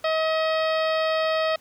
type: harmonic tone with a mistuned harmonic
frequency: 636 Hz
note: D#5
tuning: 38 cents sharp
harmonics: 1 / 2 / 3 / 4 / 5 / 6 / 7 / 8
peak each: -22 / -28 / -32 / -34 / -36 / -38 / -39 / -40 dBFS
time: 0.04-1.56 s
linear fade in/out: 5 ms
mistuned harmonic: 6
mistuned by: -23 cents
effects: pink hiss -55 dBFS RMS until 1.6 s + high-pass 60 Hz 12 dB/octave